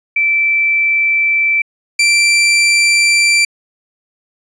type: tone pair in turn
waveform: sine / sawtooth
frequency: 2329 / 2348 Hz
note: D7 / D7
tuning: -15 / -1 cents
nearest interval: unison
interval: 14 cents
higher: second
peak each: -10 / -5 dBFS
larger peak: second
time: 0.16-1.62 / 1.99-3.45 s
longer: neither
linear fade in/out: 5 ms
effects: resampled to 22050 Hz